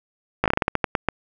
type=slowing click train; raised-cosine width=0.5 ms; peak=-3 dBFS; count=12; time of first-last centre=0.44-1.087 s; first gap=17 ms; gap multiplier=1.23; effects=none